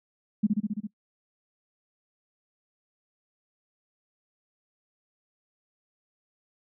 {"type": "tone with echo", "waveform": "sine", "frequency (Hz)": 210, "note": "G#3", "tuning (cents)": 19, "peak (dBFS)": -18, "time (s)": [0.43, 0.47], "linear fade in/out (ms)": 10, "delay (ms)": 67, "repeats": 6, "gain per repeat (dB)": -2, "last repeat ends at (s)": 0.872, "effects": ["noise-tail reverb RT60 0.1 s tail -22 dB re dry"]}